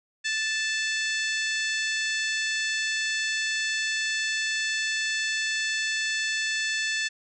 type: harmonic tone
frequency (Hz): 878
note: A5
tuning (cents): -4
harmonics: 2 / 3 / 4 / 5 / 6 / 7 / 8 / 9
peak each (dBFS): -28 / -32 / -34 / -36 / -38 / -39 / -40 / -41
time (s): 0.24-7.09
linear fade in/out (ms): 20
effects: none